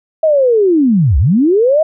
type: linear two-way sweep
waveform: sine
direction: down then up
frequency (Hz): 649 to 59.2 to 649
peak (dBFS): -7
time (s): 0.23-1.83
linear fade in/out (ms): 5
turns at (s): 1.18
effects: none